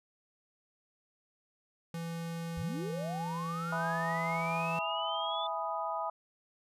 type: tone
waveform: square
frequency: 167 Hz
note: E3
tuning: 23 cents sharp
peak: -37 dBFS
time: 1.94-4.79 s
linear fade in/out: 2 ms
type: linear sweep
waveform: sine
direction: up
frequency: 58.27 to 3515 Hz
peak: -37 dBFS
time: 2.57-5.47 s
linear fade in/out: 5 ms
type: chord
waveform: sine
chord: E major seventh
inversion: none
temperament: equal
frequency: 659.3 / 830.6 / 987.8 / 1244.5 Hz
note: E5 / G#5 / B5 / D#6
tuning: 0 / 0 / 0 / 0 cents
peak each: -38 dBFS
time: 3.72-6.1 s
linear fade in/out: 5 ms
effects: resampled to 32000 Hz